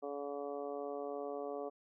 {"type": "harmonic tone", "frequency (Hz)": 142.7, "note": "D3", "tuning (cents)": -49, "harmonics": [2, 3, 4, 5, 6, 7, 8], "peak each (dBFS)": [-48, -42, -44, -46, -58, -59, -52], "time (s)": [0.02, 1.7], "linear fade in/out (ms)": 20, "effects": []}